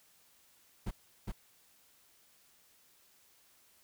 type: noise with echo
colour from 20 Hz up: brown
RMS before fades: -35 dBFS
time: 0.86-0.91 s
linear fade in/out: 10 ms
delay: 410 ms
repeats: 1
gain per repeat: -2 dB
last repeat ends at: 1.32 s
effects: white hiss -66 dBFS RMS until 3.83 s